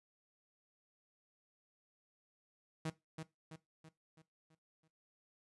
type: tone with echo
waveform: sawtooth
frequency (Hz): 159.1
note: D#3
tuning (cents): +39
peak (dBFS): -33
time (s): 2.85-2.9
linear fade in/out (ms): 5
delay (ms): 330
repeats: 6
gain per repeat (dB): -6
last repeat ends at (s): 4.88
effects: noise-tail reverb RT60 0.2 s tail -17 dB re dry + resampled to 24000 Hz